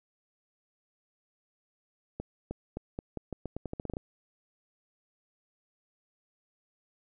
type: accelerating click train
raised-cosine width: 2 ms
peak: -22 dBFS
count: 15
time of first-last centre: 2.2-3.969 s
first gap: 310 ms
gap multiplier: 0.84
effects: none